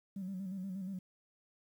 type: tone with vibrato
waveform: sine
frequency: 190 Hz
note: F#3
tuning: 46 cents sharp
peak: -37 dBFS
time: 0.16-0.99 s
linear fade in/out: 5 ms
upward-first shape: square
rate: 8.4 Hz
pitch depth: 57 cents each way
effects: tanh soft clip ceiling -34 dBFS + 11-bit